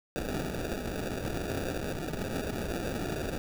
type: noise with sample-and-hold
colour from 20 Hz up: white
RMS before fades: -34 dBFS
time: 0.16-3.38 s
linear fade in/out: 0 ms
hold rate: 1050 Hz
effects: none